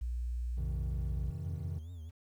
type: tone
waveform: sine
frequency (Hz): 60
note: B1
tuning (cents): -49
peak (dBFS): -33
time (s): 0.01-1.31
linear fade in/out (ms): 10
type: chord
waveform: triangle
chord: F minor seventh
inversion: none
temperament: equal with one note detuned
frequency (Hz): 87.31 / 103.83 / 130.81 / 158.47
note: F2 / Ab2 / C3 / Eb3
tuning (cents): 0 / 0 / 0 / +32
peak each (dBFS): -39 / -45 / -41 / -41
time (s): 0.57-1.79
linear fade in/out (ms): 10
type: tone with vibrato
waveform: triangle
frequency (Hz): 83.5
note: E2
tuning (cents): +23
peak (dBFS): -40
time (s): 1.43-2.11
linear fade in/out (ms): 20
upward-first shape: triangle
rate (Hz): 4.6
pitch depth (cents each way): 160
effects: 11-bit